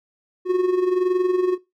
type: tone with amplitude modulation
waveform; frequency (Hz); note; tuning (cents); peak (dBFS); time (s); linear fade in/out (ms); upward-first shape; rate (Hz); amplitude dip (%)
triangle; 365.2; F#4; -23; -12; 0.45-1.58; 50; sine; 21.4; 60
effects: noise-tail reverb RT60 0.2 s tail -18 dB re dry